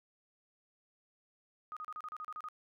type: tone bursts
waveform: sine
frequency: 1244.5 Hz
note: D#6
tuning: in tune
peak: -40 dBFS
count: 10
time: 1.72-2.486 s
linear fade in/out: 0 ms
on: 46 ms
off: 34 ms
effects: none